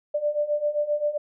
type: beating tone pair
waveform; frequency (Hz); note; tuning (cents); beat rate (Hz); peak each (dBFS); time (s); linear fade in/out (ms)
sine; 587.3 / 594.9; D5 / D5; 0 / +22; 7.6; -27 / -24; 0.14-1.18; 10
effects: none